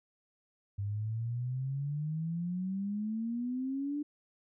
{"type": "exponential sweep", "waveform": "sine", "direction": "up", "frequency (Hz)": [99, 297.5], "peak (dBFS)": -32, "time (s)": [0.78, 4.03], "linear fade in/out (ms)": 10, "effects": []}